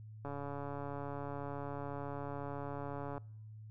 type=click train; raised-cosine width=1 ms; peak=-29 dBFS; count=417; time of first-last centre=0.25-3.18 s; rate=142 Hz; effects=noise-tail reverb RT60 0.8 s tail -26 dB re dry + added 108 Hz sine -48 dBFS peak until 3.7 s